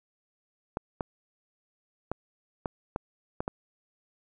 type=clicks; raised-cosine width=1 ms; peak=-16 dBFS; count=7; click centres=0.771 / 1.008 / 2.116 / 2.658 / 2.961 / 3.405 / 3.479 s; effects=none